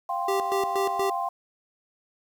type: chord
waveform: sine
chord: F suspended second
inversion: none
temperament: just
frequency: 698.5 / 785.8 / 1047.7 Hz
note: F5 / G5 / C6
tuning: 0 / +4 / +2 cents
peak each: -30 dBFS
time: 0.09-1.29 s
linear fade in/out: 5 ms
type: tone with tremolo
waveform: square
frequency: 392 Hz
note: G4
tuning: in tune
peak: -25 dBFS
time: 0.28-1.1 s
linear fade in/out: 5 ms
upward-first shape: square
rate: 4.2 Hz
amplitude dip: 80%
effects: 9-bit